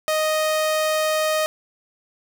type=tone; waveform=sawtooth; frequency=622.3 Hz; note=D#5; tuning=in tune; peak=-15 dBFS; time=0.08-1.46 s; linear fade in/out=0 ms; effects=none